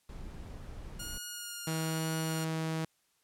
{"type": "noise", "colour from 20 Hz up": "brown", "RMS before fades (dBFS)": -44, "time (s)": [0.09, 1.18], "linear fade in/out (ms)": 2}
{"type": "tone with vibrato", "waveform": "5% pulse", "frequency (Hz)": 1427, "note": "F6", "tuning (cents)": 37, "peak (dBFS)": -28, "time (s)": [0.99, 2.45], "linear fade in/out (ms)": 10, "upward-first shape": "sine", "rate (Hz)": 1.1, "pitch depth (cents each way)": 17}
{"type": "tone", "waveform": "sawtooth", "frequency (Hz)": 160.4, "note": "E3", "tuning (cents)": -47, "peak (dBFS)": -28, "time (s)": [1.67, 2.85], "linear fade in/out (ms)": 5}
{"effects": ["white hiss -73 dBFS RMS until 3.23 s", "low-pass 12000 Hz 12 dB/octave"]}